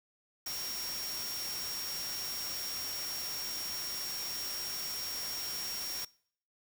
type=tone in noise; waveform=sine; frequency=5570 Hz; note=F8; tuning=5 cents flat; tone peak=-38 dBFS; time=0.46-6.05 s; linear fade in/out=5 ms; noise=white; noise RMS=-41 dBFS; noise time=0.46-6.05 s; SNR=0 dB; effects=noise-tail reverb RT60 0.6 s tail -24 dB re dry